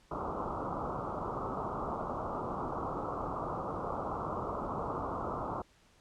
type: low-pass noise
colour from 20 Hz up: white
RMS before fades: -37 dBFS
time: 0.11-5.62 s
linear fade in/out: 5 ms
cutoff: 1300 Hz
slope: 96 dB/octave
effects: pink hiss -65 dBFS RMS until 6 s + low-pass 8000 Hz 12 dB/octave